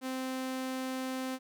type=tone; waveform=sawtooth; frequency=260 Hz; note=C4; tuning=11 cents flat; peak=-30 dBFS; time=0.01-1.39 s; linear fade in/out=50 ms; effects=none